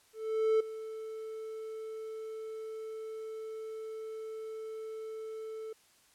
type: tone with ADSR envelope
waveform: triangle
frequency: 440 Hz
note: A4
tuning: in tune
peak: -21 dBFS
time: 0.13-5.73 s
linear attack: 470 ms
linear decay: 8 ms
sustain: -16 dB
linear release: 5 ms
effects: white hiss -65 dBFS RMS until 6.14 s + low-pass 11000 Hz 12 dB/octave